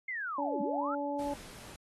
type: linear two-way sweep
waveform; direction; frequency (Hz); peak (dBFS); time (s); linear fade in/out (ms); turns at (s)
sine; down then up; 2147 to 186 to 1429; -34; 0.08-0.95; 5; 0.61
type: harmonic tone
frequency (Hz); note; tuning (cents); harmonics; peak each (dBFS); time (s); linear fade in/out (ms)
286.2; D4; -45; 1 / 2 / 3; -36 / -36 / -37; 0.38-1.34; 5
type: noise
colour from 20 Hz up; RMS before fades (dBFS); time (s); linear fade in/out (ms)
pink; -50; 1.19-1.76; 2
effects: AAC 32 kbps